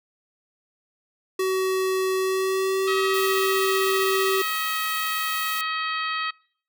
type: tone with pitch glide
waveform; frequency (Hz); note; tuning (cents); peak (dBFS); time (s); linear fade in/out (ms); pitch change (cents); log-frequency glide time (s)
square; 377.2 to 385.3; F#4 to G4; +33 to -30; -22; 1.39-4.42; 5; +37; 2.16-2.99
type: harmonic tone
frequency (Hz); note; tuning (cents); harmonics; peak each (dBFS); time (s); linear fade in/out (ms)
637; D#5; +41; 2 / 3 / 4 / 5 / 6 / 7; -27 / -31 / -33 / -35 / -37 / -38; 2.87-6.31; 10
type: noise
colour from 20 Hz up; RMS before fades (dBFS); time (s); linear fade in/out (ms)
blue; -33; 3.14-5.61; 0
effects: noise-tail reverb RT60 0.6 s tail -26 dB re dry